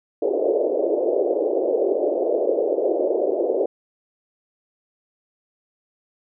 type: band-pass noise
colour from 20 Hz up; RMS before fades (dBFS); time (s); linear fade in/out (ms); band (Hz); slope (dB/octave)
pink; -21; 0.22-3.66; 5; 350 to 610; 48
effects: none